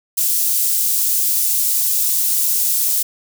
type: high-pass noise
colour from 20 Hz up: white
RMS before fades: -17 dBFS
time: 0.17-3.03 s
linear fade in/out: 10 ms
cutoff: 7200 Hz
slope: 12 dB/octave
effects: none